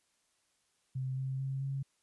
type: tone with pitch steps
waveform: sine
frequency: 130.81 / 132.71 / 134.64 / 136.6 Hz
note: C3 / C3 / C3 / C#3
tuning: 0 / +25 / +50 / -25 cents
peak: -33 dBFS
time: 0.95-1.83 s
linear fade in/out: 10 ms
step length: 220 ms
effects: white hiss -75 dBFS RMS until 2.02 s + resampled to 24000 Hz